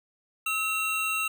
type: tone pair together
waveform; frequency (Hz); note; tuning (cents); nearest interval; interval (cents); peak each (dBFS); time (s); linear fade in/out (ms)
square; 1288 / 2729; E6 / F7; -41 / -41; octave + minor second; 1300; -32 / -28; 0.46-1.28; 5
effects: none